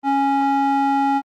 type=tone with band-pass filter; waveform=square; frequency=276.5 Hz; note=C#4; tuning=4 cents flat; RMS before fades=-18 dBFS; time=0.03-1.22 s; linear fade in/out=50 ms; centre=700 Hz; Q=2.5; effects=Opus 24 kbps